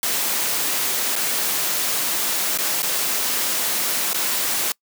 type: noise with dropouts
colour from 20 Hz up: white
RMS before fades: -22 dBFS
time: 0.03-4.72 s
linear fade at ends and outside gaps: 1 ms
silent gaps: 1.156-1.162 / 2.575-2.586 / 2.821-2.829 / 4.132-4.144 s
effects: noise-tail reverb RT60 0.1 s tail -25 dB re dry + high-pass 200 Hz 12 dB/octave